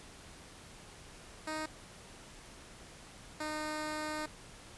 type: tone pair in turn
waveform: 10% pulse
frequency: 311.1 / 306.3 Hz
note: D#4 / D#4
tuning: 0 / -27 cents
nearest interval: unison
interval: 27 cents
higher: first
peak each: -28 dBFS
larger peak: neither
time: 1.47-1.66 / 3.4-4.26 s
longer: second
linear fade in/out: 5 ms
effects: pink hiss -53 dBFS RMS until 4.77 s + resampled to 24000 Hz